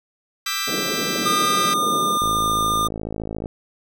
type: chord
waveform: 15% pulse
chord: E minor seventh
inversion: third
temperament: just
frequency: 1186.7 / 1318.5 / 1582.2 / 1977.8 Hz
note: D6 / E6 / G6 / B6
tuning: +18 / 0 / +16 / +2 cents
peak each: -23 dBFS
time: 0.46-1.74 s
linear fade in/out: 5 ms
type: band-pass noise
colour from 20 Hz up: white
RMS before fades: -28 dBFS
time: 0.67-2.18 s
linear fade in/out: 10 ms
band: 170 to 480 Hz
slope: 24 dB/octave
type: tone with pitch glide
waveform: square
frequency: 1216 to 1205.5 Hz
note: D#6 to D6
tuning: -40 to +45 cents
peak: -19 dBFS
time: 1.25-2.88 s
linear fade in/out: 10 ms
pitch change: -15 cents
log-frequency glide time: 1.61-2.09 s
type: click train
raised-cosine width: 2 ms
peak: -15 dBFS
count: 68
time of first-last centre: 2.22-3.458 s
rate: 54.1 Hz
effects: none